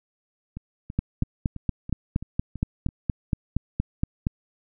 two click trains, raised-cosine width 5 ms, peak -22 / -10 dBFS, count 8 / 15, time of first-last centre 0.57-2.888 / 0.99-4.269 s, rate 3.02 / 4.27 Hz, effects none

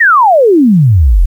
sine exponential sweep, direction down, 1941 to 36.93 Hz, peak -3 dBFS, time 0-1.26 s, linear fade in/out 10 ms, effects 7-bit

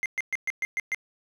triangle tone bursts, 2093 Hz, C7, in tune, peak -23 dBFS, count 7, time 0.03-0.946 s, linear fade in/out 0 ms, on 28 ms, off 120 ms, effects none

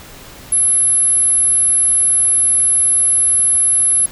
sine tone, 11000 Hz, F9, 27 cents flat, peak -10 dBFS, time 0.52-4.06 s, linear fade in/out 5 ms, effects pink hiss -37 dBFS RMS until 4.11 s

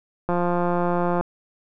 click train, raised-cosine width 1 ms, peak -10 dBFS, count 162, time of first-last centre 0.29-1.21 s, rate 175 Hz, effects none

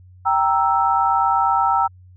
sine chord, E diminished, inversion first, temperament equal, 784 / 932.3 / 1318.5 Hz, G5 / Bb5 / E6, 0 / 0 / 0 cents, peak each -19 dBFS, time 0.25-1.88 s, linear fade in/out 20 ms, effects added 91 Hz sine -43 dBFS peak until 2.16 s

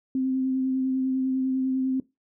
sine tone with vibrato, 261.6 Hz, C4, in tune, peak -22 dBFS, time 0.15-2 s, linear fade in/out 2 ms, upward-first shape sine, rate 10 Hz, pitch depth 15 cents each way, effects noise-tail reverb RT60 0.2 s tail -19 dB re dry

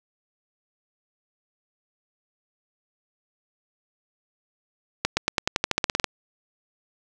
accelerating click train, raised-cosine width 0.2 ms, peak -3 dBFS, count 14, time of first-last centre 5.05-6.043 s, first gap 120 ms, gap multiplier 0.92, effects none

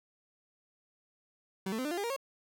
30% pulse tone with pitch steps, 190.7 / 221.6 / 257.5 / 299.2 / 347.7 / 404.1 / 469.6 / 545.6 Hz, G3 / A3 / C4 / D4 / F4 / G#4 / A#4 / C#5, -47 / +13 / -28 / +32 / -8 / -47 / +13 / -28 cents, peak -30 dBFS, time 1.66-2.164 s, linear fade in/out 5 ms, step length 63 ms, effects none

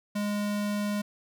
square tone, 206.4 Hz, G#3, 10 cents flat, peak -28 dBFS, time 0.15-1.02 s, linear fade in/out 10 ms, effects none

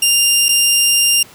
15% pulse tone with dropouts, 2796 Hz, F7, 1 cent sharp, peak -3 dBFS, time 0.02-1.23 s, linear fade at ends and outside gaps 5 ms, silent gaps 0.485-0.489 s, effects pink hiss -41 dBFS RMS until 1.34 s + high-pass 100 Hz 12 dB/octave

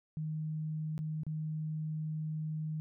sine tone with dropouts, 155.56 Hz, D#3, in tune, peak -34 dBFS, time 0.17-2.8 s, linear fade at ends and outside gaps 0 ms, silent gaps 0.979-0.99 / 1.234-1.266 s, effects none

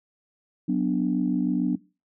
sine chord, B minor, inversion second, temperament equal, 185 / 246.9 / 293.7 Hz, F#3 / B3 / D4, 0 / 0 / 0 cents, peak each -25 dBFS, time 0.68-1.76 s, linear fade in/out 10 ms, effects noise-tail reverb RT60 0.3 s tail -20 dB re dry + tanh soft clip ceiling -12 dBFS

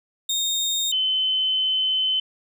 30% pulse / sine tone pair in turn, 3688 / 3052 Hz, A#7 / G7, -19 / -47 cents, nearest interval minor third, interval 328 cents, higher first, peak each -19 dBFS, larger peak neither, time 0.29-0.92 / 0.92-2.2 s, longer second, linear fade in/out 5 ms, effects none

